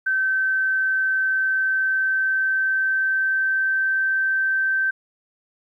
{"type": "tone with pitch glide", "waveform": "sine", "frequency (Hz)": [1542, 1553.6], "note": ["G6", "G6"], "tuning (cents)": [-29, -16], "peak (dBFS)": -18, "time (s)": [0.06, 4.91], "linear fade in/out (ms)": 10, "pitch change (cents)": 13, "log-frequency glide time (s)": [1.22, 4.06], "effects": ["10-bit"]}